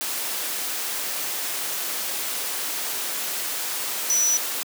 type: tone in noise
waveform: sine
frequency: 5920 Hz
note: F#8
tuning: in tune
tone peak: -18 dBFS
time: 4.1-4.37 s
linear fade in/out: 0 ms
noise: white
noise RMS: -28 dBFS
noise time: 0.01-4.63 s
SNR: +7 dB
effects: high-pass 300 Hz 12 dB/octave